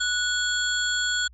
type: tone cluster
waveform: sine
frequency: 1473 / 3346 / 4338 / 7300 Hz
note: F#6 / G#7 / C#8 / A#8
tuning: -8 / +12 / -38 / -37 cents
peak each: -25 / -28 / -33 / -31 dBFS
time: 0-1.28 s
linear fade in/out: 10 ms
effects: added 60 Hz sine -48 dBFS peak until 1.33 s